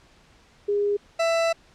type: tone pair in turn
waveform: sine / 40% pulse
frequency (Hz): 408.7 / 663.8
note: G#4 / E5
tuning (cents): -28 / +12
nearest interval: minor sixth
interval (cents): 840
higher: second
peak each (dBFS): -20 / -19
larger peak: second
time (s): 0.68-0.97 / 1.19-1.53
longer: second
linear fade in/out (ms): 10
effects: pink hiss -56 dBFS RMS until 1.74 s + low-pass 6000 Hz 12 dB/octave